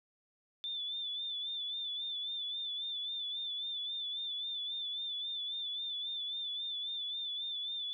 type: tone with vibrato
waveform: sine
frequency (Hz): 3520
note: A7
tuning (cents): 0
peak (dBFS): -36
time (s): 0.64-7.93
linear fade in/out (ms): 0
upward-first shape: sine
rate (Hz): 3.7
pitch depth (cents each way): 53
effects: none